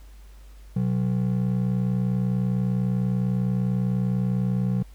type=ring-modulated tone; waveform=triangle; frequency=155.56 Hz; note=D#3; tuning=in tune; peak=-16 dBFS; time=0.76-4.83 s; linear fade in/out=5 ms; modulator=30 Hz; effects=added 50 Hz sine -43 dBFS peak until 4.94 s + pink hiss -58 dBFS RMS until 4.94 s